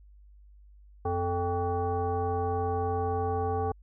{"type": "tone with frequency modulation", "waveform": "sine", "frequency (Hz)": 438.3, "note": "A4", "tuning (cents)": -7, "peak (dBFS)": -26, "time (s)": [1.05, 3.72], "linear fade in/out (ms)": 5, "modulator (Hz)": 348, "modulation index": 1.4, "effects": ["added 50 Hz sine -51 dBFS peak until 3.82 s"]}